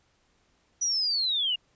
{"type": "linear sweep", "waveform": "sine", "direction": "down", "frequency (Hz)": [5930, 2794], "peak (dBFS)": -24, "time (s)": [0.81, 1.56], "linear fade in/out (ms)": 10, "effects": ["pink hiss -68 dBFS RMS until 1.75 s", "resampled to 16000 Hz"]}